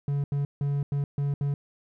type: tone bursts at uneven times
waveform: triangle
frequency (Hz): 142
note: C#3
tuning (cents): +42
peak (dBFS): -22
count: 6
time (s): 0.08-0.24 / 0.32-0.45 / 0.61-0.83 / 0.92-1.04 / 1.18-1.34 / 1.41-1.54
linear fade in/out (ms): 2
effects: none